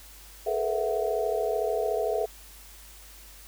sine tone cluster, 426.8 / 460.4 / 497.5 / 661 / 743 Hz, G#4 / A#4 / B4 / E5 / F#5, +47 / -22 / +13 / +5 / +7 cents, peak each -29 / -33 / -33 / -29 / -35 dBFS, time 0.46-2.26 s, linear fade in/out 10 ms, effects added 50 Hz sine -50 dBFS peak until 3.47 s + white hiss -50 dBFS RMS until 3.47 s

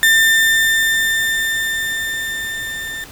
35% pulse tone with level ramp, 1795 Hz, A6, 34 cents sharp, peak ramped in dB -7 to -23 dBFS, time 0.03-3.04 s, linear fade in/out 0 ms, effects pink hiss -38 dBFS RMS until 3.11 s

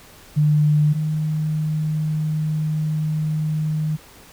sine tone pair in turn, 150.2 / 154.6 Hz, D3 / D#3, +39 / -11 cents, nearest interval unison, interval 50 cents, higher second, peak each -13 / -19 dBFS, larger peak first, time 0.36-0.94 / 0.94-3.97 s, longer second, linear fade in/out 20 ms, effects pink hiss -46 dBFS RMS until 4.32 s

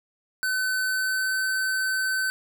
square tone with pitch glide, 1517 to 1528.4 Hz, F#6 to G6, +43 to -44 cents, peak -24 dBFS, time 0.43-2.3 s, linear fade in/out 0 ms, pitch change +13 cents, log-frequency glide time 0.81-1.43 s, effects none

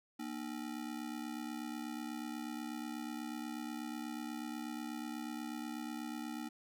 square ring-modulated tone, 269.5 Hz, C#4, 49 cents flat, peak -38 dBFS, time 0.19-6.49 s, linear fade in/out 10 ms, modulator 34.1 Hz, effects none

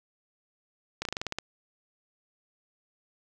slowing click train, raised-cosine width 0.2 ms, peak -14 dBFS, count 9, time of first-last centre 1.02-1.386 s, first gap 32 ms, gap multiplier 1.1, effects none

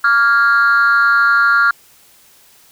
sine tone with amplitude modulation, 1396.9 Hz, F6, in tune, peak -3 dBFS, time 0.04-1.71 s, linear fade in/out 5 ms, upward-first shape sine, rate 248 Hz, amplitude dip 95%, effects tanh soft clip ceiling -4 dBFS + white hiss -48 dBFS RMS until 2.71 s

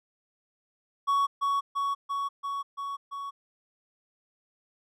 triangle tone with echo, 1118 Hz, C#6, 14 cents sharp, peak -20 dBFS, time 1.07-1.27 s, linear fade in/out 20 ms, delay 340 ms, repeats 6, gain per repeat -2 dB, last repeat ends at 3.31 s, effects none

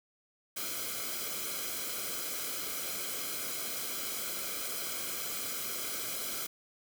white noise with comb filter, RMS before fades -37 dBFS, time 0.56-6.47 s, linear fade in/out 10 ms, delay 1.1 ms, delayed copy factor -0.75, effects none

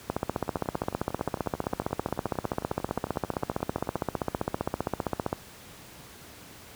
two click trains, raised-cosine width 1 ms, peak -23 / -12 dBFS, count 40 / 81, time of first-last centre 0.48-3.962 / 0.1-5.329 s, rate 11.2 / 15.3 Hz, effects pink hiss -48 dBFS RMS until 6.75 s + high-pass 60 Hz 12 dB/octave

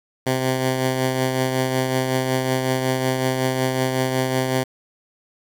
10% pulse tone with tremolo, 130 Hz, C3, 11 cents flat, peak -9 dBFS, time 0.26-4.64 s, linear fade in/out 10 ms, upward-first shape triangle, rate 5.4 Hz, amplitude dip 45%, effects 8-bit

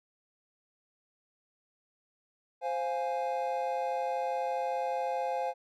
triangle chord, F minor, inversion second, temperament equal, 523.3 / 698.5 / 830.6 Hz, C5 / F5 / Ab5, 0 / 0 / 0 cents, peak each -32 / -33 / -32 dBFS, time 2.61-5.54 s, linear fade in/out 50 ms, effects none

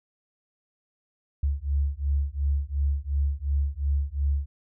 sine beating tone pair, 69.3 / 72.1 Hz, C#2 / D2, 0 / -31 cents, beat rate 2.8 Hz, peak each -26 dBFS, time 1.43-4.46 s, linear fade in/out 5 ms, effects none

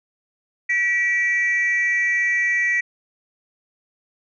sine tone pair together, 1937.7 / 2321 Hz, B6 / D7, -33 / -21 cents, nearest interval minor third, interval 312 cents, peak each -17 / -21 dBFS, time 0.69-2.81 s, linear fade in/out 10 ms, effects tanh soft clip ceiling -13 dBFS

